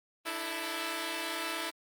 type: chord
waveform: 5% pulse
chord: D suspended second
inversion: none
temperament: equal with one note detuned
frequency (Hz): 299.3 / 329.6 / 440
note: D4 / E4 / A4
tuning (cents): +33 / 0 / 0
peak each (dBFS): -30 / -24 / -30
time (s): 0.25-1.71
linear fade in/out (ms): 20
effects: Opus 24 kbps